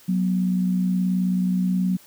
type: tone pair together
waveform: sine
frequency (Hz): 184.8 / 243.6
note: F#3 / B3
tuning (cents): -2 / -24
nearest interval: perfect fourth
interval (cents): 478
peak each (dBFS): -19 / -29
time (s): 0.08-1.97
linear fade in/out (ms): 10
effects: white hiss -51 dBFS RMS until 2.06 s